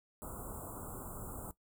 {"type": "band-stop noise", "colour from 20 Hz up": "pink", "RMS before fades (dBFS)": -45, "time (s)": [0.22, 1.51], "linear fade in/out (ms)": 0, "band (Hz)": [1400, 7400], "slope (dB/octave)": 96, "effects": ["noise-tail reverb RT60 0.1 s tail -17 dB re dry"]}